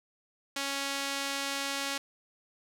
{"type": "tone with band-pass filter", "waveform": "sawtooth", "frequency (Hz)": 277.2, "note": "C#4", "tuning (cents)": 0, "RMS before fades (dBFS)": -34, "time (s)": [0.56, 1.98], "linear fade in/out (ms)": 5, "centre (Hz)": 4500, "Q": 0.57, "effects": ["9-bit"]}